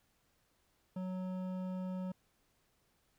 sine tone with hard clipping, 185 Hz, F#3, in tune, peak -39 dBFS, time 0.96-2.12 s, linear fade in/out 5 ms, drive 11 dB, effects pink hiss -75 dBFS RMS until 3.18 s

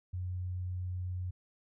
sine tone, 90.8 Hz, F#2, 32 cents flat, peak -34 dBFS, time 0.13-1.31 s, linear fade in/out 10 ms, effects none

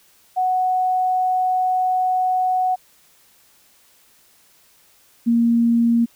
sine tone pair in turn, 740 / 233.5 Hz, F#5 / A#3, 0 / +3 cents, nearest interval octave + minor sixth, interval 1997 cents, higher first, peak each -16 / -13 dBFS, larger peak second, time 0.36-2.76 / 5.26-6.06 s, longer first, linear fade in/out 20 ms, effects white hiss -55 dBFS RMS until 6.15 s

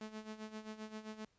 sawtooth tone with tremolo, 216.5 Hz, A3, 28 cents flat, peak -39 dBFS, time 0.01-1.25 s, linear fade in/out 2 ms, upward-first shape sine, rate 7.6 Hz, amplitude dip 75%, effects pink hiss -75 dBFS RMS until 1.38 s + resampled to 16000 Hz

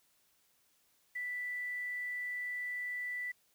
sine tone with quantisation, 1975.5 Hz, B6, in tune, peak -36 dBFS, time 1.15-3.32 s, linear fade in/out 10 ms, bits 10, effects white hiss -72 dBFS RMS until 3.54 s

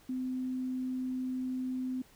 sine tone, 256.4 Hz, C4, 35 cents flat, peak -32 dBFS, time 0.09-2.02 s, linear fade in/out 5 ms, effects pink hiss -61 dBFS RMS until 2.15 s

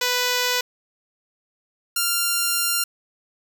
5% pulse tone pair in turn, 495.2 / 1391 Hz, B4 / F6, +5 / -7 cents, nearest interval octave + tritone, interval 1788 cents, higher second, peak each -8 dBFS, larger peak neither, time 0.01-0.61 / 1.96-2.84 s, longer second, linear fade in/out 5 ms, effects none

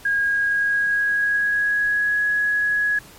sine tone with pitch glide, 1633 to 1675 Hz, G#6 to G#6, -30 to +14 cents, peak -17 dBFS, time 0.05-2.99 s, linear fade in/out 5 ms, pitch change +44 cents, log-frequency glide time 0.22-2.24 s, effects pink hiss -45 dBFS RMS until 3.18 s + MP3 64 kbps

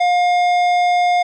sine tone with tanh clipping, 711 Hz, F5, 31 cents sharp, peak -14 dBFS, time 0-1.23 s, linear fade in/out 10 ms, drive 13 dB, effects none

